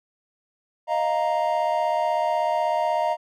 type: chord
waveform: triangle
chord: Eb suspended second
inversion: none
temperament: equal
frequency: 622.3 / 698.5 / 932.3 Hz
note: Eb5 / F5 / Bb5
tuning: 0 / 0 / 0 cents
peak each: -23 dBFS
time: 0.87-3.17 s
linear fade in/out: 50 ms
effects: none